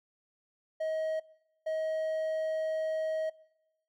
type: tone bursts at uneven times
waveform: triangle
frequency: 633 Hz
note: D#5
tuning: 30 cents sharp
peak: -28 dBFS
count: 2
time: 0.8-1.2 / 1.66-3.3 s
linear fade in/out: 10 ms
effects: noise-tail reverb RT60 0.9 s tail -22 dB re dry